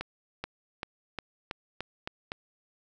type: accelerating click train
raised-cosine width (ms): 0.3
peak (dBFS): -18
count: 8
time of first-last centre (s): 0.01-2.319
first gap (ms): 430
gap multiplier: 0.91
effects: none